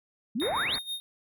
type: exponential sweep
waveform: sine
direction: up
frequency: 196 to 4669 Hz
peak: -27 dBFS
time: 0.35-0.76 s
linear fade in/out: 10 ms
type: tone with tremolo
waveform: square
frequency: 3695 Hz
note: A#7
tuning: 16 cents flat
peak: -31 dBFS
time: 0.4-1 s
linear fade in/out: 0 ms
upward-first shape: sine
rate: 6.2 Hz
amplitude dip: 80%
type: low-pass noise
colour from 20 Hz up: white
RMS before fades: -38 dBFS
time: 0.41-0.79 s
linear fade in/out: 10 ms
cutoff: 2300 Hz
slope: 96 dB/octave
effects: none